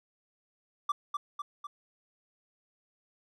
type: tone with echo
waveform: triangle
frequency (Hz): 1168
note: D6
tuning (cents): -10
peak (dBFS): -24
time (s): 0.89-0.92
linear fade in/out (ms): 5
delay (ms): 250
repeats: 3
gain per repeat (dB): -4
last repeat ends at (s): 1.67
effects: none